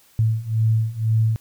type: beating tone pair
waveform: sine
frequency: 110 / 112 Hz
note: A2 / A2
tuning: 0 / +31 cents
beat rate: 2 Hz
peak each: -21 / -19 dBFS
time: 0.19-1.36 s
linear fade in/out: 0 ms
effects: white hiss -55 dBFS RMS until 1.4 s